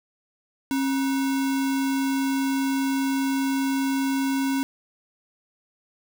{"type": "tone with sample-and-hold", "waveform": "sine", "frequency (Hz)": 270, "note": "C#4", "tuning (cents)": -45, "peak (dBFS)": -21, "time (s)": [0.71, 4.63], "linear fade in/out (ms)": 0, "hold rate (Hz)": 1225, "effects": []}